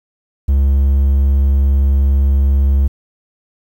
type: tone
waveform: triangle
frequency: 68.8 Hz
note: C#2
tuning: 12 cents flat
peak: -7 dBFS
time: 0.48-2.88 s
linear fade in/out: 10 ms
effects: 8-bit

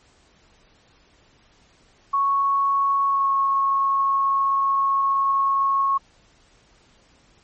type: tone with pitch glide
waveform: sine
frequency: 1107 to 1096.2 Hz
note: C#6 to C#6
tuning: -3 to -20 cents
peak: -17 dBFS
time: 2.13-5.98 s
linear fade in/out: 10 ms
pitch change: -17 cents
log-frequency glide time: 3.06-3.3 s
effects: pink hiss -57 dBFS RMS until 7.43 s + MP3 32 kbps

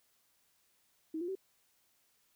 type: tone with pitch steps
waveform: sine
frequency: 318.1 / 348.9 / 382.7 Hz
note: D#4 / F4 / G4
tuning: +38 / -2 / -42 cents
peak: -35 dBFS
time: 1.14-1.353 s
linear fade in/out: 5 ms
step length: 71 ms
effects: white hiss -73 dBFS RMS until 2.35 s

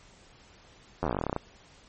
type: slowing click train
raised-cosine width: 1 ms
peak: -14 dBFS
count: 17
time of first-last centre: 1.03-1.364 s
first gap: 11 ms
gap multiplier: 1.08
effects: pink hiss -56 dBFS RMS until 1.88 s + MP3 32 kbps

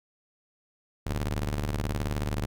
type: ring-modulated tone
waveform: sawtooth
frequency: 73.7 Hz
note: D2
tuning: 7 cents sharp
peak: -21 dBFS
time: 1.06-2.46 s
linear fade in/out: 10 ms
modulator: 27.4 Hz
effects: none

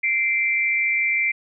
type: tone pair together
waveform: sine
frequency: 2086 / 2341 Hz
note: C7 / D7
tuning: -6 / -6 cents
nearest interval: major second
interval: 200 cents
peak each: -21 dBFS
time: 0.03-1.32 s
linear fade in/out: 10 ms
effects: none

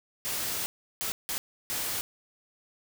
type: noise bursts at uneven times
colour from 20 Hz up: white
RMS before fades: -32 dBFS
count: 4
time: 0.25-0.66 / 1.01-1.12 / 1.29-1.38 / 1.7-2.01 s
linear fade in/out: 0 ms
effects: none

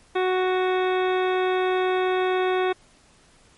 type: harmonic tone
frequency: 370 Hz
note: F#4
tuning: in tune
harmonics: 1 / 2 / 3 / 4 / 5 / 6 / 7 / 9 / 10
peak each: -21 / -27 / -31 / -33 / -35 / -37 / -38 / -40 / -41 dBFS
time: 0.15-2.73 s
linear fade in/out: 10 ms
effects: pink hiss -56 dBFS RMS until 3.57 s + MP3 48 kbps

